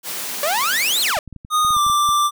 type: high-pass noise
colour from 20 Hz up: white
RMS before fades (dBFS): -27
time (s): 0.03-1.15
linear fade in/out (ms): 50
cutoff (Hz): 170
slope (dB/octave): 24
type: exponential two-way sweep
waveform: sawtooth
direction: up then down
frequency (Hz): 556 to 4367 to 556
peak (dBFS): -14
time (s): 0.43-1.19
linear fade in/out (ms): 2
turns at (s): 1.01
type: clicks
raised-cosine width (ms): 5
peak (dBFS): -24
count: 11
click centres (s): 1.17 / 1.277 / 1.327 / 1.363 / 1.449 / 1.649 / 1.706 / 1.766 / 1.865 / 1.899 / 2.09
type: tone with pitch glide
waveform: square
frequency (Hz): 1235 to 1178.5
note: D#6 to D6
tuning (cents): -13 to +6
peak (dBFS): -15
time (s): 1.5-2.31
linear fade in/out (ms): 50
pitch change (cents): -81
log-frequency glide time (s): 1.72-1.78
effects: none